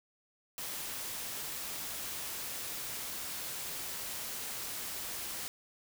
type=noise; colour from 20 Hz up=white; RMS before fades=-40 dBFS; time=0.58-5.48 s; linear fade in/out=0 ms; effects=none